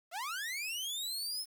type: linear sweep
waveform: sawtooth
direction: up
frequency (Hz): 619 to 5310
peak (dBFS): -33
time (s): 0.11-1.46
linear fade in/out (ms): 50
effects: 10-bit